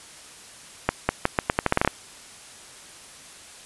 accelerating click train, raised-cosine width 0.5 ms, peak -3 dBFS, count 12, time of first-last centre 0.89-1.876 s, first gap 200 ms, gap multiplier 0.82, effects white hiss -45 dBFS RMS until 3.65 s + resampled to 24000 Hz

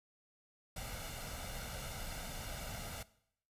pink noise with comb filter, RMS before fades -44 dBFS, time 0.76-3.03 s, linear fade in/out 5 ms, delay 1.4 ms, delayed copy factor +0.65, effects noise-tail reverb RT60 0.7 s tail -19 dB re dry + resampled to 32000 Hz

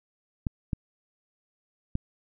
clicks, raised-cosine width 5 ms, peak -15 dBFS, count 3, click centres 0.468 / 0.732 / 1.954 s, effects none

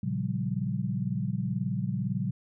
sine chord, G half-diminished seventh, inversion first, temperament equal with one note detuned, 116.54 / 138.59 / 177.77 / 196 Hz, Bb2 / Db3 / F3 / G3, 0 / 0 / +31 / 0 cents, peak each -33 dBFS, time 0.03-2.31 s, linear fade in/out 5 ms, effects none

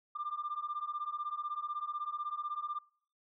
sine beating tone pair, 1186 / 1202 Hz, D6 / D6, +17 / +40 cents, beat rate 16 Hz, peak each -38 / -38 dBFS, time 0.15-2.79 s, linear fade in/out 10 ms, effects noise-tail reverb RT60 0.5 s tail -22 dB re dry + tanh soft clip ceiling -30 dBFS

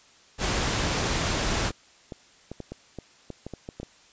pink noise, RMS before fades -26 dBFS, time 0.38-1.72 s, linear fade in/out 50 ms
clicks, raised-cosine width 2 ms, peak -22 dBFS, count 12, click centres 1.706 / 2.122 / 2.516 / 2.603 / 2.72 / 2.987 / 3.303 / 3.466 / 3.537 / 3.689 / 3.8 / 3.831 s
effects white hiss -56 dBFS RMS until 4.12 s + resampled to 16000 Hz

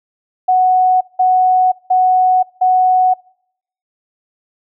sine tone bursts, 740 Hz, F#5, in tune, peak -8 dBFS, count 4, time 0.48-3.14 s, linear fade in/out 10 ms, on 530 ms, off 180 ms, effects noise-tail reverb RT60 0.7 s tail -25 dB re dry

